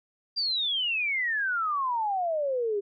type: exponential sweep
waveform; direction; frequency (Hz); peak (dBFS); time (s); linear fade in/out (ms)
sine; down; 4800 to 392.9; -25; 0.36-2.81; 20
effects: none